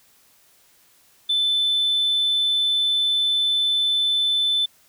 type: tone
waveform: sine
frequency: 3520 Hz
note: A7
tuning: in tune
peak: -16 dBFS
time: 1.29-4.66 s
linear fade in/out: 10 ms
effects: tanh soft clip ceiling -15 dBFS + white hiss -57 dBFS RMS until 4.88 s